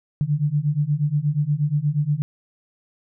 sine beating tone pair, 143.2 / 151.6 Hz, D3 / D#3, -43 / -45 cents, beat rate 8.4 Hz, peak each -22 / -21 dBFS, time 0.21-2.22 s, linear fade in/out 0 ms, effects none

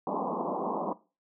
white band-pass noise, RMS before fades -32 dBFS, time 0.07-0.93 s, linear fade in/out 2 ms, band 170 to 1100 Hz, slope 96 dB/octave, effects noise-tail reverb RT60 0.3 s tail -18 dB re dry

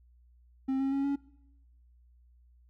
triangle tone with pitch steps, 265.8 / 270.6 / 275.5 / 280.5 Hz, C4 / C#4 / C#4 / C#4, +27 / -42 / -11 / +21 cents, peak -25 dBFS, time 0.68-1.16 s, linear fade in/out 10 ms, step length 120 ms, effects noise-tail reverb RT60 0.9 s tail -23 dB re dry + added 60 Hz sine -58 dBFS peak until 2.69 s

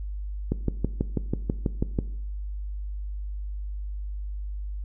click train, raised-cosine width 3 ms, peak -11 dBFS, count 10, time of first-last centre 0.52-1.988 s, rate 6.13 Hz, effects noise-tail reverb RT60 0.7 s tail -17 dB re dry + added 50 Hz sine -30 dBFS peak until 4.84 s

